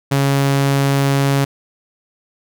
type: tone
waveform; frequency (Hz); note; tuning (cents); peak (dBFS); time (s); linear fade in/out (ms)
sawtooth; 138.59; C#3; 0; -9; 0.11-1.45; 10
effects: none